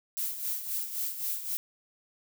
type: noise with tremolo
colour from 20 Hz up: violet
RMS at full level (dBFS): -31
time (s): 0.17-1.57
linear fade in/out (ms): 0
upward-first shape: sine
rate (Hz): 3.8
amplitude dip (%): 65
effects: none